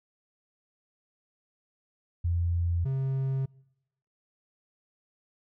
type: tone pair in turn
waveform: sine / triangle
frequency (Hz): 85.9 / 133.93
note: F2 / C3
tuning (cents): -28 / +41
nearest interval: minor sixth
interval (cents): 769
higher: second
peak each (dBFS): -24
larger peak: neither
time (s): 2.24-2.85 / 2.85-3.46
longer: neither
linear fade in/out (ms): 10
effects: noise-tail reverb RT60 0.9 s tail -25 dB re dry